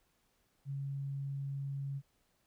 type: tone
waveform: sine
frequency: 138.59 Hz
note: C#3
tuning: in tune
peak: -36 dBFS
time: 0.65-2.02 s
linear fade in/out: 50 ms
effects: pink hiss -75 dBFS RMS until 2.46 s